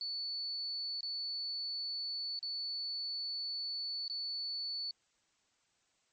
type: tone with dropouts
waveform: sine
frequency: 4460 Hz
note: C#8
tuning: 10 cents sharp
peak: -36 dBFS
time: 0.01-4.91 s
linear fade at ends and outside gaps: 1 ms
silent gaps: 1.008-1.03 / 2.391-2.428 / 4.08-4.098 s
effects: white hiss -75 dBFS RMS until 6.12 s + MP3 32 kbps